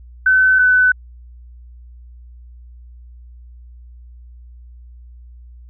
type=tone pair in turn; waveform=sine; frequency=1520 / 1503.4 Hz; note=F#6 / F#6; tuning=+46 / +27 cents; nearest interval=unison; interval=19 cents; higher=first; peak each=-9 dBFS; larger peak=neither; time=0.26-0.59 / 0.59-0.92 s; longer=neither; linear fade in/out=5 ms; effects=added 60 Hz sine -37 dBFS peak until 5.69 s